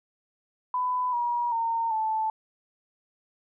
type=tone with pitch steps; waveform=sine; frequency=1000 / 957.1 / 915.9 / 876.6 Hz; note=B5 / A#5 / A#5 / A5; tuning=+21 / +45 / -31 / -7 cents; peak=-24 dBFS; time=0.74-2.3 s; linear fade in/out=2 ms; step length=390 ms; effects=none